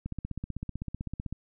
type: click train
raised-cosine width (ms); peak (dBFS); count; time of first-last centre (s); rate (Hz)
5; -22; 21; 0.06-1.326; 15.8
effects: none